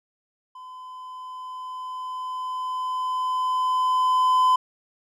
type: tone with level ramp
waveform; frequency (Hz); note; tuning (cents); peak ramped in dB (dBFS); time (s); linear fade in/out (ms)
triangle; 1017; C6; -50; -37 to -13; 0.55-4.56; 5
effects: none